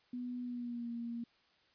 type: tone with pitch glide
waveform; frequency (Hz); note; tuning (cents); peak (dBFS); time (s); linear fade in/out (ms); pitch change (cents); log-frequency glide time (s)
sine; 246.6 to 234.6; B3 to A#3; -2 to +11; -38; 0.13-1.24; 5; -87; 0.42-0.91
effects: white hiss -70 dBFS RMS until 1.74 s + resampled to 11025 Hz